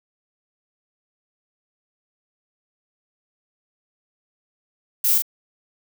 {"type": "noise with echo", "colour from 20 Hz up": "violet", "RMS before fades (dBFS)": -19, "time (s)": [5.04, 5.18], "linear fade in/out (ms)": 5, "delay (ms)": 42, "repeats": 1, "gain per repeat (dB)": -3, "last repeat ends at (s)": 5.222, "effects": []}